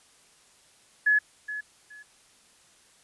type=tone with echo; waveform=sine; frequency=1700 Hz; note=G#6; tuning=40 cents sharp; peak=-18 dBFS; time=1.06-1.19 s; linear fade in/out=10 ms; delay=420 ms; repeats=2; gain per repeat=-13 dB; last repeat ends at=2.03 s; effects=white hiss -59 dBFS RMS until 3.03 s + resampled to 24000 Hz